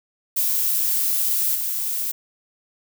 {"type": "noise with level steps", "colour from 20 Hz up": "violet", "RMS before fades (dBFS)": [-21, -25], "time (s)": [0.36, 2.12], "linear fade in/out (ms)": 10, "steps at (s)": 1.55, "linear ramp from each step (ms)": 2, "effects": []}